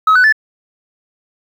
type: tone with pitch steps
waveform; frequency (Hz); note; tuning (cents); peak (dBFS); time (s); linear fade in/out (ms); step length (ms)
sine; 1279 / 1494.9 / 1747.2; D#6 / F#6 / A6; +47 / +17 / -13; -4; 0.07-0.325; 5; 85
effects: tanh soft clip ceiling -5 dBFS + 7-bit